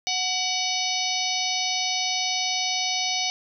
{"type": "harmonic tone with a mistuned harmonic", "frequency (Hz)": 740, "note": "F#5", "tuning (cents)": 0, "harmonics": [1, 3, 4, 5, 6, 7, 8], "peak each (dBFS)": [-31, -31, -31, -31, -31, -31, -31], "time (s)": [0.07, 3.3], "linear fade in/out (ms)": 0, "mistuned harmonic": 3, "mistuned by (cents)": 46, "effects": []}